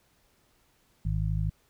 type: harmonic tone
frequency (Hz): 52.4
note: G#1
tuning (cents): +16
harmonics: 1 / 2 / 3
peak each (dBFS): -29 / -30 / -31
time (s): 1.05-1.5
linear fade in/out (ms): 5
effects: pink hiss -67 dBFS RMS until 1.69 s